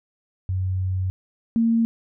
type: tone pair in turn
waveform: sine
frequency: 93.3 / 228.9 Hz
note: F#2 / A#3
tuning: +15 / -31 cents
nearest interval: octave + major third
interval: 1554 cents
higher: second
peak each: -21 / -16 dBFS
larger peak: second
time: 0.49-1.1 / 1.56-1.85 s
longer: first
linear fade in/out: 0 ms
effects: none